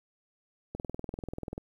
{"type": "click train", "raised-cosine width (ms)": 2, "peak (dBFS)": -23, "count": 18, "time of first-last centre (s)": [0.75, 1.579], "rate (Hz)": 20.5, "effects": ["10-bit"]}